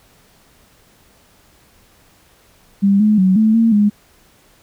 sine tone with pitch steps, 198.4 / 212.7 / 187.3 / 218.4 / 227.7 / 207 Hz, G3 / G#3 / F#3 / A3 / A#3 / G#3, +21 / +42 / +21 / -13 / -40 / -5 cents, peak -9 dBFS, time 2.82-3.9 s, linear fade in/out 20 ms, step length 180 ms, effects pink hiss -52 dBFS RMS until 4.62 s

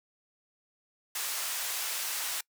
white band-pass noise, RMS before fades -34 dBFS, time 1.15-2.41 s, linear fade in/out 5 ms, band 740 to 15000 Hz, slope 12 dB/octave, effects noise-tail reverb RT60 0.1 s tail -25 dB re dry

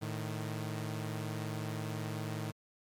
sawtooth tone pair together, 109.53 / 154.9 Hz, A2 / D#3, -7 / -7 cents, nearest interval tritone, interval 600 cents, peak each -34 / -36 dBFS, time 0.01-2.52 s, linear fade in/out 20 ms, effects MP3 96 kbps

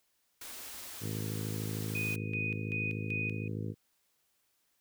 white band-stop noise, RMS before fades -45 dBFS, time 0.41-2.16 s, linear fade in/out 5 ms, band 120 to 200 Hz, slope 96 dB/octave
harmonic tone, 53.3 Hz, G#1, 46 cents sharp, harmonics 2 / 3 / 4 / 5 / 6 / 7 / 8 / 9, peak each -37 / -41 / -43 / -45 / -47 / -48 / -49 / -50 dBFS, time 1-3.75 s, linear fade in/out 50 ms
sine tone with tremolo, 2488 Hz, D#7, 1 cent flat, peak -33 dBFS, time 1.95-3.48 s, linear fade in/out 2 ms, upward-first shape square, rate 2.6 Hz, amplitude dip 75%
effects white hiss -75 dBFS RMS until 4.8 s

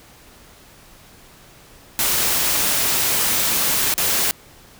white noise with dropouts, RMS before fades -19 dBFS, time 1.99-4.31 s, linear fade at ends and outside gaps 0 ms, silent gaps 3.939-3.979 s, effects pink hiss -47 dBFS RMS until 4.79 s

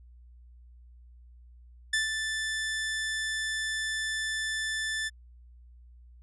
sawtooth tone with ADSR envelope, 1760 Hz, A6, in tune, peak -20 dBFS, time 1.93-5.1 s, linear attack 6 ms, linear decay 140 ms, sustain -6 dB, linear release 29 ms, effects added 60 Hz sine -50 dBFS peak until 6.22 s + resampled to 24000 Hz

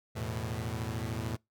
sawtooth chord, E suspended fourth, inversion none, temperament equal, 82.41 / 110 / 123.47 Hz, E2 / A2 / B2, 0 / 0 / 0 cents, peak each -36 / -32 / -35 dBFS, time 0.15-1.37 s, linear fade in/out 20 ms, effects noise-tail reverb RT60 0.2 s tail -26 dB re dry

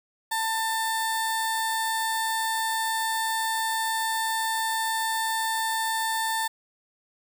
15% pulse tone with notch filter, 893 Hz, A5, 25 cents sharp, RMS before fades -27 dBFS, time 0.31-6.48 s, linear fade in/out 10 ms, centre 2600 Hz, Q 1.3, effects none

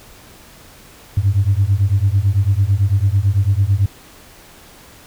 sine beating tone pair, 94.5 / 103.5 Hz, F#2 / G#2, +37 / -5 cents, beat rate 9 Hz, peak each -14 dBFS, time 1.17-3.86 s, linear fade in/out 5 ms, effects tanh soft clip ceiling -6 dBFS + pink hiss -43 dBFS RMS until 5.06 s

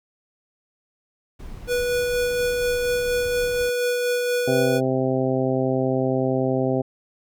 brown noise, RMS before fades -37 dBFS, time 1.39-3.7 s, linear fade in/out 10 ms
square tone with tremolo, 489.3 Hz, B4, 16 cents flat, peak -20 dBFS, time 1.67-4.81 s, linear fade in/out 50 ms, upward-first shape sine, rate 4.2 Hz, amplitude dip 25%
harmonic tone, 130.81 Hz, C3, in tune, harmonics 1 / 2 / 3 / 4 / 5 / 6, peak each -26 / -24 / -25 / -26 / -28 / -33 dBFS, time 4.47-6.82 s, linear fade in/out 10 ms
effects none

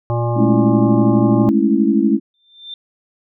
harmonic tone, 118.4 Hz, A#2, 27 cents sharp, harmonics 1 / 3 / 5 / 7 / 9 / 10, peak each -17 / -25 / -24 / -26 / -29 / -37 dBFS, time 0.1-1.49 s, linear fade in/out 0 ms
sine chord, A major seventh, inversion third, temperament equal, 207.7 / 220 / 277.2 / 329.6 Hz, G#3 / A3 / C#4 / E4, 0 / 0 / 0 / 0 cents, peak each -17 dBFS, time 0.35-2.2 s, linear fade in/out 50 ms
sine tone with exponential growth, 3574 Hz, A7, 26 cents sharp, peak -25 dBFS, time 2.34-2.74 s, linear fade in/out 2 ms, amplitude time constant 85 ms
effects none

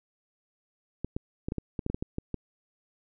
clicks, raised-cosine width 3 ms, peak -18 dBFS, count 12, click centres 1.046 / 1.165 / 1.485 / 1.521 / 1.583 / 1.792 / 1.864 / 1.9 / 1.945 / 2.025 / 2.184 / 2.343 s, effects none

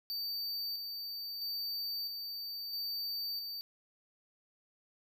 square tone with tremolo, 4608 Hz, D8, 34 cents flat, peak -36 dBFS, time 0.1-3.61 s, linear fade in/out 0 ms, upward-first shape square, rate 0.76 Hz, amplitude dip 35%, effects none

